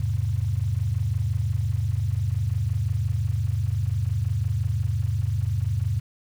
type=chord; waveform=sine; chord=E augmented; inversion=none; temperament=just; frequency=82.41 / 103.01 / 128.76 Hz; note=E2 / G#2 / B#2; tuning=0 / -14 / -27 cents; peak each=-28 / -24 / -28 dBFS; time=0-6 s; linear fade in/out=5 ms; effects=8-bit